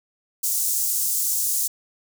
pink high-pass noise, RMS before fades -23 dBFS, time 0.43-1.68 s, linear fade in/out 10 ms, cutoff 6700 Hz, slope 24 dB/octave, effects none

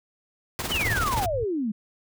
pink noise with tremolo, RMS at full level -27 dBFS, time 0.59-1.26 s, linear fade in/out 0 ms, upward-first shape triangle, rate 19 Hz, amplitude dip 70%
sine exponential sweep, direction down, 3136 to 200.7 Hz, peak -24 dBFS, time 0.71-1.72 s, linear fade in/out 10 ms
white low-pass noise, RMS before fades -32 dBFS, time 0.83-1.45 s, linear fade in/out 20 ms, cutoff 120 Hz, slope 96 dB/octave
effects none

